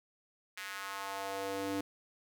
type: tone with high-pass filter sweep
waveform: square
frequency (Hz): 98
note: G2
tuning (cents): 0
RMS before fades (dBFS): -39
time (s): 0.57-1.81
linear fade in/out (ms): 5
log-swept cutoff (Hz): 1900 to 290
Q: 1.9
effects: none